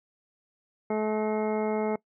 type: harmonic tone with a mistuned harmonic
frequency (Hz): 215.1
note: A3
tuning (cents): -39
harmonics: 1 / 2 / 3 / 4 / 5 / 6 / 7 / 9 / 10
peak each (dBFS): -30 / -28 / -33 / -35 / -47 / -43 / -51 / -53 / -43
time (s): 0.9-1.96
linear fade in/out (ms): 5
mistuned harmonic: 9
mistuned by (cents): -58
effects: noise-tail reverb RT60 0.1 s tail -22 dB re dry